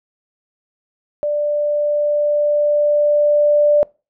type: tone with level ramp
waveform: sine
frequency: 590 Hz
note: D5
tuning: 8 cents sharp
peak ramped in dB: -16 to -9 dBFS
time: 1.23-3.83 s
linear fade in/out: 0 ms
effects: noise-tail reverb RT60 0.3 s tail -24 dB re dry